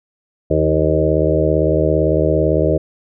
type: harmonic tone with a mistuned harmonic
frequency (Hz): 77.78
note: D#2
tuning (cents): 0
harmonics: 1 / 2 / 4 / 5 / 6 / 7 / 8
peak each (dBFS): -20 / -20 / -20 / -20 / -20 / -20 / -20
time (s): 0.5-2.78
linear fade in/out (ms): 10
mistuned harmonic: 4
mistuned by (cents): +16
effects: none